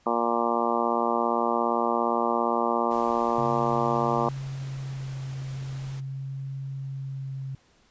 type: harmonic tone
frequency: 117.4 Hz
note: A#2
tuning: 13 cents sharp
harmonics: 2 / 3 / 4 / 5 / 6 / 7 / 8 / 9 / 10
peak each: -31 / -31 / -31 / -31 / -31 / -31 / -31 / -31 / -31 dBFS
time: 0.06-4.29 s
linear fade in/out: 5 ms
type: noise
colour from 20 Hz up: pink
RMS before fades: -47 dBFS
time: 2.9-6.01 s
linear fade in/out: 20 ms
type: tone with vibrato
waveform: sine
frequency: 134.6 Hz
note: C3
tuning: 49 cents sharp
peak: -31 dBFS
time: 3.38-7.55 s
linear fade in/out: 2 ms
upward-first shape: sine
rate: 0.38 Hz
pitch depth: 14 cents each way
effects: pink hiss -62 dBFS RMS until 7.9 s + resampled to 16000 Hz

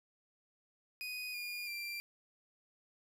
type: tone with pitch steps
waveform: 30% pulse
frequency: 2489 / 2427 / 2366 Hz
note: D#7 / D#7 / D7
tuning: 0 / -44 / +12 cents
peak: -37 dBFS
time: 1.01-2 s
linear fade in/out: 0 ms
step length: 330 ms
effects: 13-bit

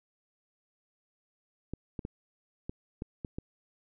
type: clicks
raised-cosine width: 3 ms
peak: -23 dBFS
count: 7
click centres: 1.736 / 1.992 / 2.051 / 2.695 / 3.021 / 3.248 / 3.385 s
effects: none

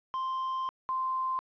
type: tone pair in turn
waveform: triangle / sine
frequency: 1046.5 / 1042.2 Hz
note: C6 / C6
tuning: 0 / -7 cents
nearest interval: unison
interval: 7 cents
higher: first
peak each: -28 dBFS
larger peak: neither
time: 0.14-0.69 / 0.89-1.39 s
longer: first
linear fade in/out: 0 ms
effects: resampled to 11025 Hz + 11-bit

